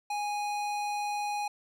sine tone with hard clipping, 827 Hz, G#5, 8 cents flat, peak -32 dBFS, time 0.1-1.48 s, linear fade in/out 5 ms, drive 17 dB, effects none

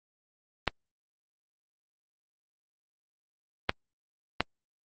clicks, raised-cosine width 0.3 ms, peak -7 dBFS, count 3, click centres 0.677 / 3.694 / 4.406 s, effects Opus 24 kbps

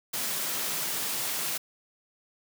white high-pass noise, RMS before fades -31 dBFS, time 0.13-1.58 s, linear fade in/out 10 ms, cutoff 120 Hz, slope 96 dB/octave, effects none

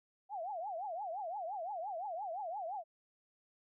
sine tone with vibrato, 740 Hz, F#5, in tune, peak -38 dBFS, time 0.29-2.84 s, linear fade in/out 50 ms, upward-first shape triangle, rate 5.8 Hz, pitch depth 280 cents each way, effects none

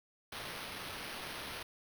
white noise with sample-and-hold, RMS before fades -44 dBFS, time 0.32-1.63 s, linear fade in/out 5 ms, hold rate 7350 Hz, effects none

